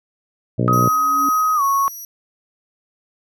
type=harmonic tone; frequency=61 Hz; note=B1; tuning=21 cents flat; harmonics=2 / 3 / 4 / 5 / 6 / 7 / 8 / 9 / 10; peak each=-18 / -22 / -24 / -26 / -28 / -29 / -30 / -31 / -32 dBFS; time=0.58-0.89 s; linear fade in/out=10 ms
type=tone with exponential growth; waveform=sine; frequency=278.9 Hz; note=C#4; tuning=11 cents sharp; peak=-21 dBFS; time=0.6-1.29 s; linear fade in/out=2 ms; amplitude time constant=150 ms
type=tone with pitch glide; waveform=sine; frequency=1262 to 1105 Hz; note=D#6 to C#6; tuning=+24 to -6 cents; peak=-14 dBFS; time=0.68-1.88 s; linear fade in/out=0 ms; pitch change=-230 cents; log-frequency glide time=1.55-1.62 s
type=tone with tremolo; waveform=15% pulse; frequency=5800 Hz; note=F#8; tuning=35 cents flat; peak=-23 dBFS; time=0.73-2.05 s; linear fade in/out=2 ms; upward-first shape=square; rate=2.2 Hz; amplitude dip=30%
effects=none